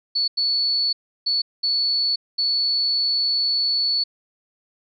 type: tone bursts at uneven times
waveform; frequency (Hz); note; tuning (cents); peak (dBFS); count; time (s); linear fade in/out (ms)
sine; 4435; C#8; 0; -18; 5; 0.15-0.28 / 0.37-0.93 / 1.26-1.42 / 1.63-2.16 / 2.38-4.04; 10
effects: none